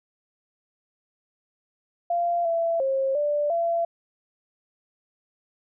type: tone with pitch steps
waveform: sine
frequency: 691 / 669 / 537 / 588 / 677 Hz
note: F5 / E5 / C5 / D5 / E5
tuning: -19 / +25 / +45 / +2 / +46 cents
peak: -21 dBFS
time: 2.1-3.85 s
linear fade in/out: 5 ms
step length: 350 ms
effects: none